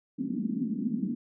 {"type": "band-pass noise", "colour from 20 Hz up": "white", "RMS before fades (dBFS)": -31, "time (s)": [0.18, 1.15], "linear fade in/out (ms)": 10, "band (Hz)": [190, 270], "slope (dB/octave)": 48, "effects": []}